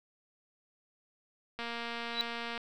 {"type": "click train", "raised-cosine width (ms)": 0.3, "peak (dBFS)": -23, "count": 232, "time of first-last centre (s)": [1.59, 2.577], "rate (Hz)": 234}
{"type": "tone with exponential growth", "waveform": "sine", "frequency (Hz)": 3935, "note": "B7", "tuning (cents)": -7, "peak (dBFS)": -24, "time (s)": [2.09, 2.21], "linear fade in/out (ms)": 0, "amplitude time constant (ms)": 25}
{"effects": []}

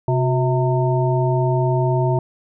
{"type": "harmonic tone with a mistuned harmonic", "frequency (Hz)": 130, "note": "C3", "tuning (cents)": -11, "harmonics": [1, 3, 5, 7], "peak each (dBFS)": [-17, -22, -24, -25], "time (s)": [0.08, 2.19], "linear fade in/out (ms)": 2, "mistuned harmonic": 3, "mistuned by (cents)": -110, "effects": []}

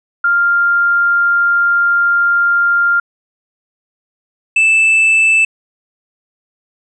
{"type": "tone pair in turn", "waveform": ["sine", "triangle"], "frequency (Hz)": [1396.9, 2637], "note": ["F6", "E7"], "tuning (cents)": [0, 0], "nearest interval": "major seventh", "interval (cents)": 1100, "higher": "second", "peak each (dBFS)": [-9, -6], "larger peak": "second", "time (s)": [[0.24, 3], [4.56, 5.45]], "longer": "first", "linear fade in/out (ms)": 5, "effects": ["resampled to 22050 Hz"]}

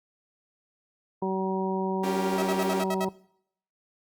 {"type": "harmonic tone", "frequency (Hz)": 190, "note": "F#3", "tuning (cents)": 46, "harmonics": [1, 2, 3, 4, 5], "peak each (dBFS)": [-30, -29, -38, -37, -32], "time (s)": [1.22, 3.09], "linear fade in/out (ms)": 5}
{"type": "chord", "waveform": "sawtooth", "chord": "G half-diminished seventh", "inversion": "second", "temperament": "equal", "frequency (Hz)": [277.2, 349.2, 392, 466.2], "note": ["Db4", "F4", "G4", "Bb4"], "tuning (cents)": [0, 0, 0, 0], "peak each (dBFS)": [-30, -36, -30, -35], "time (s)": [2.03, 2.83], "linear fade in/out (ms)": 10}
{"type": "tone bursts", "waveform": "sawtooth", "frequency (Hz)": 645, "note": "E5", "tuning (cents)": -38, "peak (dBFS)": -25, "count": 7, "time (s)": [2.38, 3.049], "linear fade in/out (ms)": 5, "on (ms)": 45, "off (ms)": 59}
{"type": "noise with exponential decay", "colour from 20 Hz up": "violet", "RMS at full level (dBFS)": -40, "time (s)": [2.62, 2.78], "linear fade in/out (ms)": 2, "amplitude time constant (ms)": 34}
{"effects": ["noise-tail reverb RT60 0.7 s tail -21 dB re dry", "Opus 48 kbps"]}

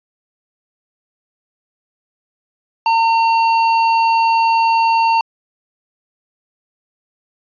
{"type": "tone with tanh clipping", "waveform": "sine", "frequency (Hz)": 910, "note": "A#5", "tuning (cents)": -42, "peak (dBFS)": -13, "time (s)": [2.86, 5.21], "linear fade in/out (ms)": 2, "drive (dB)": 15, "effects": ["resampled to 11025 Hz"]}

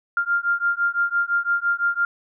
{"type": "beating tone pair", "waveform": "sine", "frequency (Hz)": [1395, 1400.9], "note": ["F6", "F6"], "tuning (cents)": [-2, 5], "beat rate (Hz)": 5.9, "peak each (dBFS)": -22, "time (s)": [0.17, 2.05], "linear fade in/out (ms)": 2, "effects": []}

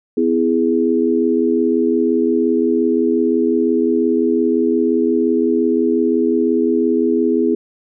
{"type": "chord", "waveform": "sine", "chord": "E major", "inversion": "second", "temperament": "equal with one note detuned", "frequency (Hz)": [252.1, 329.6, 415.3], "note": ["B3", "E4", "G#4"], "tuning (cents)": [36, 0, 0], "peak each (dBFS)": -17, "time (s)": [0.17, 7.55], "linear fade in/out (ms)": 5, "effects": []}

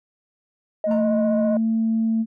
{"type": "tone with vibrato", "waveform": "sine", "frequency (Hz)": 622.3, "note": "D#5", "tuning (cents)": 0, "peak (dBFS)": -19, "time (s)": [0.84, 1.57], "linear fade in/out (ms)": 2, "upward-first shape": "triangle", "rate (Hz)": 15, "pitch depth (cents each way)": 33}
{"type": "tone", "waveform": "sine", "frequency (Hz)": 224.1, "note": "A3", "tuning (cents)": 32, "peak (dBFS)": -17, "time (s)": [0.86, 2.26], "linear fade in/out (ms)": 50}
{"type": "tone with exponential decay", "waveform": "triangle", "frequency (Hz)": 927, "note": "A#5", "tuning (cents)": -10, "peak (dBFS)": -27, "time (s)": [0.91, 1.14], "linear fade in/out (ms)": 1, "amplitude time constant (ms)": 49}
{"effects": ["tanh soft clip ceiling -13 dBFS"]}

